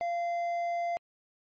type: tone with hard clipping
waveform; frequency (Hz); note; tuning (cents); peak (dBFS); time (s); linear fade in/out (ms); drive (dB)
sine; 690; F5; -21; -30; 0.01-0.97; 0; 5
effects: MP3 32 kbps